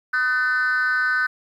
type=tone with frequency modulation; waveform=sine; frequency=1513 Hz; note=F#6; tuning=38 cents sharp; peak=-16 dBFS; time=0.13-1.27 s; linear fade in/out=10 ms; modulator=264 Hz; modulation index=0.7; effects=tanh soft clip ceiling -16 dBFS + 9-bit